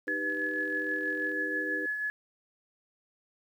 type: chord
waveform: sine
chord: Eb augmented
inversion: none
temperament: equal with one note detuned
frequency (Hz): 309.2 / 392 / 493.9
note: Eb4 / G4 / B4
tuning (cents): -11 / 0 / 0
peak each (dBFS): -37 / -40 / -39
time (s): 0.07-1.86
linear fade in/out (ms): 5
type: tone with tremolo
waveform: sine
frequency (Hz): 1703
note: G#6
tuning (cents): +43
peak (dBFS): -28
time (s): 0.08-2.1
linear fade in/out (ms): 0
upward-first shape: triangle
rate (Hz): 6.2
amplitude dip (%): 45
type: click train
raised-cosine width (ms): 0.3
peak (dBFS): -38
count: 44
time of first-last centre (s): 0.3-1.317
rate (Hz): 42.3
effects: 10-bit